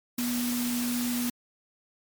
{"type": "tone in noise", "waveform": "sine", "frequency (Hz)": 243, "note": "B3", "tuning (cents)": -28, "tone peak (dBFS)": -27, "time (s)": [0.18, 1.3], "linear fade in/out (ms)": 5, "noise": "white", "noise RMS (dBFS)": -34, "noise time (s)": [0.18, 1.3], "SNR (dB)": 4, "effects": ["MP3 96 kbps"]}